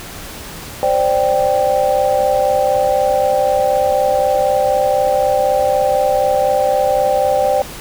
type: chord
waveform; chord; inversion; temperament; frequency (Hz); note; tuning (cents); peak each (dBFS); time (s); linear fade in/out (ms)
sine; C suspended second; none; equal; 523.3 / 587.3 / 784; C5 / D5 / G5; 0 / 0 / 0; -16; 0.83-7.62; 0
effects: pink hiss -31 dBFS RMS until 7.8 s